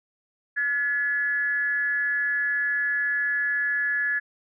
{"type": "tone with frequency modulation", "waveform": "sine", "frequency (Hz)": 1704, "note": "G#6", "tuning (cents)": 44, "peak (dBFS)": -22, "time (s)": [0.56, 4.2], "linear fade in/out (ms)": 20, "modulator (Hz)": 274, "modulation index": 0.37, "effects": []}